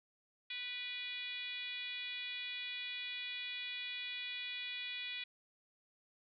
sine tone with frequency modulation, 2929 Hz, F#7, 18 cents flat, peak -40 dBFS, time 0.5-5.24 s, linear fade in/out 5 ms, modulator 480 Hz, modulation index 2, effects none

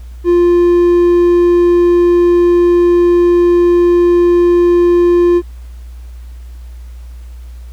triangle tone, 349.2 Hz, F4, in tune, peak -4 dBFS, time 0.24-5.42 s, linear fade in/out 50 ms, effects added 60 Hz sine -27 dBFS peak until 7.72 s + pink hiss -49 dBFS RMS until 7.72 s

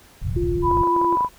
white low-pass noise, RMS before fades -25 dBFS, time 0.21-0.84 s, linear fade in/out 20 ms, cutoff 150 Hz, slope 48 dB/octave
sine tone with pitch glide, 349.2 to 344.4 Hz, F4 to F4, 0 to -24 cents, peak -21 dBFS, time 0.36-1.16 s, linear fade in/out 10 ms, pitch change -24 cents, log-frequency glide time 0.62-1.04 s
sine tone with vibrato, 990 Hz, B5, 4 cents sharp, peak -17 dBFS, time 0.62-1.29 s, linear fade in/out 50 ms, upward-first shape square, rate 10 Hz, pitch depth 10 cents each way
clicks, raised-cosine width 1 ms, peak -17 dBFS, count 11, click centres 0.713 / 0.772 / 0.835 / 0.873 / 0.964 / 1.015 / 1.046 / 1.126 / 1.171 / 1.208 / 1.247 s
effects pink hiss -50 dBFS RMS until 1.38 s

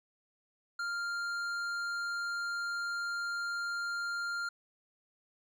sine tone with hard clipping, 1396.9 Hz, F6, in tune, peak -35 dBFS, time 0.79-4.49 s, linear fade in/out 5 ms, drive 9 dB, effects none

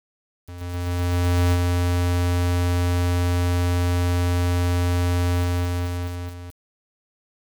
square tone with ADSR envelope, 88.2 Hz, F2, 18 cents sharp, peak -16 dBFS, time 0.42-6.61 s, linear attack 1100 ms, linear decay 49 ms, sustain -3 dB, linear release 1300 ms, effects 7-bit

